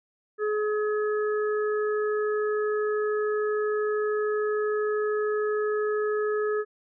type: harmonic tone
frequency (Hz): 423.5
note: G#4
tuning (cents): +34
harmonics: 1 / 3 / 4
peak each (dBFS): -24 / -34 / -36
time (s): 0.38-6.65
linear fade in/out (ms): 50
effects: none